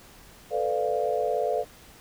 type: chord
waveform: sine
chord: B half-diminished seventh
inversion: third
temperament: equal with one note detuned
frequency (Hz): 440 / 497.6 / 587.3 / 698.5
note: A4 / B4 / D5 / F5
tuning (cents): 0 / +13 / 0 / 0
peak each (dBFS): -29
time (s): 0.5-1.65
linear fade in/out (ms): 50
effects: pink hiss -51 dBFS RMS until 2 s